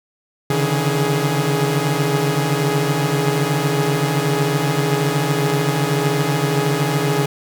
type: tone cluster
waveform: sawtooth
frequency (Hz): 138.5 / 146.4 / 159.7 / 417.3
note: C#3 / D3 / D#3 / G#4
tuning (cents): -1 / -5 / +45 / +8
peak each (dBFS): -18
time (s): 0.5-7.26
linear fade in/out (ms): 5
effects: 8-bit